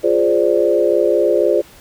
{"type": "chord", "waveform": "sine", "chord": "D half-diminished seventh", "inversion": "first", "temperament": "equal", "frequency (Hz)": [349.2, 415.3, 523.3, 587.3], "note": ["F4", "Ab4", "C5", "D5"], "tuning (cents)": [0, 0, 0, 0], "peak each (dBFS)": -17, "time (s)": [0.03, 1.62], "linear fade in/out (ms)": 20, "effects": ["pink hiss -44 dBFS RMS until 1.8 s"]}